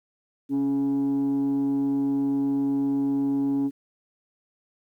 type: tone with frequency modulation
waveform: sine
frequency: 277.5 Hz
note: C#4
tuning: 2 cents sharp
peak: -19 dBFS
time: 0.49-3.71 s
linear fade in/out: 50 ms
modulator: 143 Hz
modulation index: 0.26
effects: tanh soft clip ceiling -20 dBFS + 10-bit